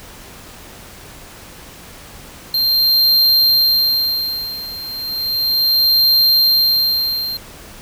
square tone with tremolo, 4176 Hz, C8, 4 cents flat, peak -10 dBFS, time 2.54-7.37 s, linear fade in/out 2 ms, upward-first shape sine, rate 0.34 Hz, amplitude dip 85%, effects pink hiss -38 dBFS RMS until 7.81 s

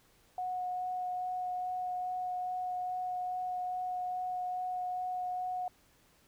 sine tone with vibrato, 730 Hz, F#5, 24 cents flat, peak -33 dBFS, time 0.38-5.68 s, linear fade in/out 2 ms, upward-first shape sine, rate 2.4 Hz, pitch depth 8 cents each way, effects pink hiss -66 dBFS RMS until 6.27 s

